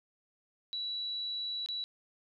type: tone with dropouts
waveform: sine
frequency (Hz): 3928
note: B7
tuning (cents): -10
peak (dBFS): -34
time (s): 0.73-1.84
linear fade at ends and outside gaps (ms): 0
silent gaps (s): 1.661-1.687
effects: none